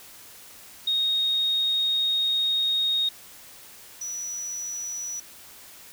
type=tone pair in turn; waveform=sine; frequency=3729 / 5893 Hz; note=A#7 / F#8; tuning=0 / -8 cents; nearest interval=minor sixth; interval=792 cents; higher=second; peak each=-21 / -30 dBFS; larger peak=first; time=0.87-3.09 / 4.01-5.2 s; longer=first; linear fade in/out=5 ms; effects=white hiss -47 dBFS RMS until 5.92 s